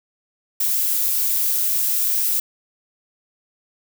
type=noise; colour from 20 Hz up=violet; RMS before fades=-20 dBFS; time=0.6-2.4 s; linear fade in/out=5 ms; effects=none